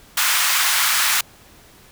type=high-pass noise; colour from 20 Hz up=pink; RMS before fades=-18 dBFS; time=0.17-1.21 s; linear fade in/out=5 ms; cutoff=1100 Hz; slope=24 dB/octave; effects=pink hiss -48 dBFS RMS until 1.91 s